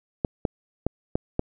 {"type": "clicks", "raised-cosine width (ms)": 2, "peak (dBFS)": -9, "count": 5, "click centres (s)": [0.248, 0.452, 0.866, 1.155, 1.394], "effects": []}